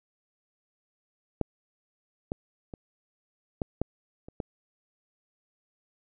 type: clicks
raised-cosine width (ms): 2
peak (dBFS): -12 / -17 / -26 / -15 / -13 / -30 / -18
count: 7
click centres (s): 1.413 / 2.319 / 2.738 / 3.618 / 3.816 / 4.285 / 4.402
effects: none